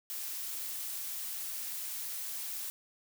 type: noise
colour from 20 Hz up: blue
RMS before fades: -39 dBFS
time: 0.1-2.7 s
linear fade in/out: 0 ms
effects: none